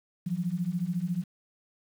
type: beating tone pair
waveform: sine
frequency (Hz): 168.2 / 182.2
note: E3 / F#3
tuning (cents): +35 / -26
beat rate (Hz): 14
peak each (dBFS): -31 / -30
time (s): 0.26-1.24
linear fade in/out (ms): 10
effects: 9-bit